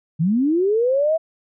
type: linear sweep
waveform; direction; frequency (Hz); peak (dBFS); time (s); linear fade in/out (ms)
sine; up; 147.5 to 659.3; -15; 0.19-1.18; 20
effects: none